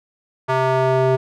square tone with band-pass filter sweep, 130.81 Hz, C3, in tune, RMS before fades -17 dBFS, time 0.48-1.17 s, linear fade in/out 20 ms, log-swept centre 970 to 500 Hz, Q 1.4, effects none

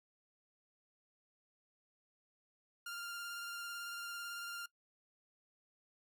sawtooth tone with vibrato, 1396.9 Hz, F6, in tune, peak -39 dBFS, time 2.86-4.66 s, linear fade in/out 5 ms, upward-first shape square, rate 18 Hz, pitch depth 12 cents each way, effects noise-tail reverb RT60 0.1 s tail -21 dB re dry

